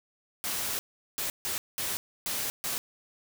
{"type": "noise bursts at uneven times", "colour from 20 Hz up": "white", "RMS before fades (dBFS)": -32, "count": 6, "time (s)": [[0.44, 0.79], [1.18, 1.3], [1.45, 1.58], [1.78, 1.97], [2.26, 2.5], [2.64, 2.78]], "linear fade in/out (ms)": 0, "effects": []}